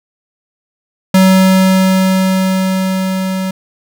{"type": "tone with level ramp", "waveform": "square", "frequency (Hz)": 188.7, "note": "F#3", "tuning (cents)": 34, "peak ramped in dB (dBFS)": [-5, -16], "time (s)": [1.14, 3.51], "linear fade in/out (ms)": 5, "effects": []}